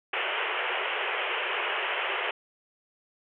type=band-pass noise; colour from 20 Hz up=white; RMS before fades=-30 dBFS; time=0.13-2.31 s; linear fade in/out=5 ms; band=360 to 3100 Hz; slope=96 dB/octave; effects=none